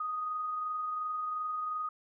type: tone with amplitude modulation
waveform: sine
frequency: 1244.5 Hz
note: D#6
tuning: in tune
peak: -31 dBFS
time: 0-1.89 s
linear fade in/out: 5 ms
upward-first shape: sine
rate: 22.8 Hz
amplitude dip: 25%
effects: none